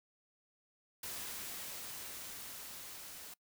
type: noise with level ramp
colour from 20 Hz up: white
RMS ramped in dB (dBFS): -43 to -50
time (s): 1.03-3.34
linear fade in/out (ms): 5
effects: noise-tail reverb RT60 0.1 s tail -23 dB re dry